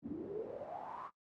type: noise with band-pass filter sweep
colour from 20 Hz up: brown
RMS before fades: -44 dBFS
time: 0.02-1.11 s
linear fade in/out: 50 ms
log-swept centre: 260 to 1200 Hz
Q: 9.2
effects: noise-tail reverb RT60 0.1 s tail -18 dB re dry + high-pass 100 Hz 12 dB/octave